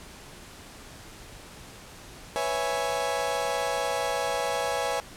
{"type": "chord", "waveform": "35% pulse", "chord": "C# minor seventh", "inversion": "third", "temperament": "equal", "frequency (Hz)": [493.9, 554.4, 659.3, 830.6], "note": ["B4", "C#5", "E5", "G#5"], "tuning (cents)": [0, 0, 0, 0], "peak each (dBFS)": [-31, -30, -31, -29], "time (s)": [2.36, 5], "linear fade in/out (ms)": 0, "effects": ["pink hiss -46 dBFS RMS until 5.16 s", "low-pass 11000 Hz 12 dB/octave"]}